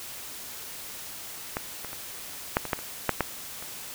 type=clicks; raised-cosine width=0.5 ms; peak=-13 / -21 / -23 / -6 / -18 / -9 / -24 / -6 / -8 / -25 dBFS; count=10; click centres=1.569 / 1.847 / 1.931 / 2.569 / 2.653 / 2.732 / 2.79 / 3.093 / 3.207 / 3.625 s; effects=white hiss -40 dBFS RMS until 3.94 s